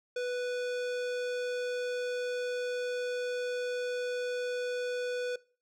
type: tone with hard clipping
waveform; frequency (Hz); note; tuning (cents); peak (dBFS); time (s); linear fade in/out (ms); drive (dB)
sine; 493.9; B4; 0; -33; 0.16-5.36; 5; 18
effects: noise-tail reverb RT60 0.4 s tail -22 dB re dry